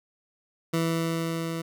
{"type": "tone with level ramp", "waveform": "20% pulse", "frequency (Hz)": 164.81, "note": "E3", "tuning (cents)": 0, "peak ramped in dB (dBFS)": [-18, -25], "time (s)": [0.73, 1.62], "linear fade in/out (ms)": 10, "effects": []}